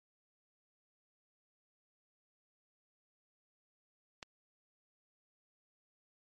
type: click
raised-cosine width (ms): 0.2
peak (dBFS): -26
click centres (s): 4.228
effects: MP3 48 kbps